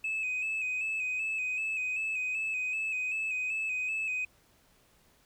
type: tone with vibrato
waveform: sine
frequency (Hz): 2557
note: D#7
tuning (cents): +47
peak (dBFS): -28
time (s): 0.04-4.25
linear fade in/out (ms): 5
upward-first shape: square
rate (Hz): 2.6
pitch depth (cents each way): 35
effects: tanh soft clip ceiling -28 dBFS + pink hiss -65 dBFS RMS until 5.25 s